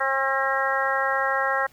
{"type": "harmonic tone", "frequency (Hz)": 269.3, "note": "C#4", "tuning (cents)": -50, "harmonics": [2, 3, 4, 5, 6, 7], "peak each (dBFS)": [-28, -28, -28, -28, -28, -28], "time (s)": [0, 1.67], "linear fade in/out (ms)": 10, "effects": ["pink hiss -56 dBFS RMS until 1.72 s"]}